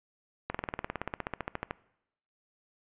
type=slowing click train; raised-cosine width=0.5 ms; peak=-17 dBFS; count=21; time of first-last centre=0.5-1.709 s; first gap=45 ms; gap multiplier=1.03; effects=noise-tail reverb RT60 0.8 s tail -21 dB re dry + resampled to 8000 Hz